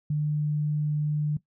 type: tone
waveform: sine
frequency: 149.8 Hz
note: D3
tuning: 35 cents sharp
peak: -23 dBFS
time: 0.1-1.37 s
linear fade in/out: 5 ms
effects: noise-tail reverb RT60 0.1 s tail -17 dB re dry